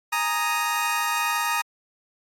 25% pulse chord, Ab suspended second, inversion none, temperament equal, 830.6 / 932.3 / 1244.5 Hz, Ab5 / Bb5 / Eb6, 0 / 0 / 0 cents, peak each -28 / -22 / -22 dBFS, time 0.12-1.62 s, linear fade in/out 10 ms, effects AAC 48 kbps

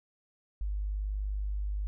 sine tone, 50.5 Hz, G#1, 48 cents flat, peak -30 dBFS, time 0.61-1.87 s, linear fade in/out 0 ms, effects none

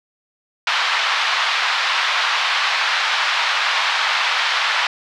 pink band-pass noise, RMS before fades -19 dBFS, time 0.67-4.87 s, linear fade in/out 2 ms, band 940 to 4300 Hz, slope 24 dB/octave, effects none

